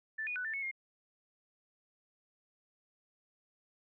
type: tone with pitch steps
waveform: sine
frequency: 1762 / 2460 / 1489 / 1777 / 2203 / 2131 Hz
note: A6 / D#7 / F#6 / A6 / C#7 / C7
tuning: +2 / -20 / +11 / +17 / -11 / +31 cents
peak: -35 dBFS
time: 0.18-0.714 s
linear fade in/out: 10 ms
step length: 89 ms
effects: none